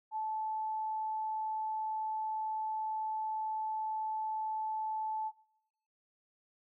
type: tone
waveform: sine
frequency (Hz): 871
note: A5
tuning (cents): -18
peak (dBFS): -33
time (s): 0.11-5.32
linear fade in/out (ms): 50
effects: noise-tail reverb RT60 0.9 s tail -22 dB re dry